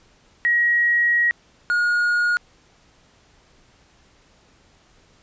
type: tone pair in turn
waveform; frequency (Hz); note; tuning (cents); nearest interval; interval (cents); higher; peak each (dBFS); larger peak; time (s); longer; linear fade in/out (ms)
sine / triangle; 1900 / 1437.6; A#6 / F6; +33 / +50; perfect fourth; 483; first; -15; neither; 0.45-1.31 / 1.7-2.37; first; 0
effects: pink hiss -56 dBFS RMS until 5.22 s + resampled to 16000 Hz